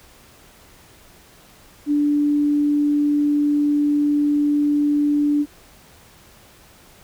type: tone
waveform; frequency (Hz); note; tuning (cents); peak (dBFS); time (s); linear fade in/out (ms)
sine; 292.6; D4; -6; -15; 1.86-5.46; 50
effects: pink hiss -49 dBFS RMS until 7.03 s